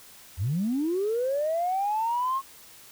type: linear sweep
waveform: sine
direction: up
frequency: 76 to 1092 Hz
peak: -23 dBFS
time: 0.37-2.42 s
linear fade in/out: 50 ms
effects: tanh soft clip ceiling -19 dBFS + white hiss -50 dBFS RMS until 2.91 s